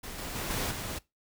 pink noise with level steps, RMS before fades -41 / -38 / -35 / -32 / -37 dBFS, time 0.03-0.99 s, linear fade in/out 10 ms, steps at 0.18 / 0.35 / 0.5 / 0.71 s, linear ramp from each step 2 ms, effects noise-tail reverb RT60 0.2 s tail -20 dB re dry

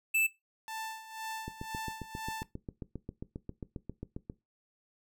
square tone, 2637 Hz, E7, in tune, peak -26 dBFS, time 0.14-0.27 s, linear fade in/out 10 ms
sawtooth tone with tremolo, 885 Hz, A5, 10 cents sharp, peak -33 dBFS, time 0.68-2.43 s, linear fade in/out 0 ms, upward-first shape sine, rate 2 Hz, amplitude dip 75%
click train, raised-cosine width 3 ms, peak -26 dBFS, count 22, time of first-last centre 1.48-4.299 s, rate 7.45 Hz
effects noise-tail reverb RT60 0.2 s tail -18 dB re dry

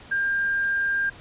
sine tone, 1600 Hz, G6, 35 cents sharp, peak -21 dBFS, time 0.11-1.1 s, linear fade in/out 10 ms, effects pink hiss -46 dBFS RMS until 1.2 s + resampled to 8000 Hz

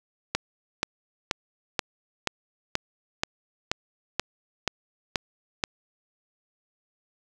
click train, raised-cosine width 0.2 ms, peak -6 dBFS, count 12, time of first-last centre 0.35-5.638 s, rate 2.08 Hz, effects none

